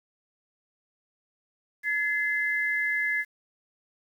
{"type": "tone pair together", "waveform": "sine", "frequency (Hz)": [1707.1, 2059], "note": ["G#6", "C7"], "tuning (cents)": [47, -28], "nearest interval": "minor third", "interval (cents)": 325, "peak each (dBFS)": -27, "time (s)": [1.83, 3.25], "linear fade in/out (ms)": 50, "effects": ["9-bit"]}